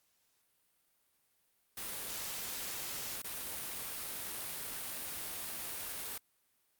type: noise with dropouts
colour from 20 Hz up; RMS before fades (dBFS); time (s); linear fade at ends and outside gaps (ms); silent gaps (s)
white; -41; 1.77-6.18; 5; 3.22-3.242
effects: white hiss -75 dBFS RMS until 6.79 s + Opus 48 kbps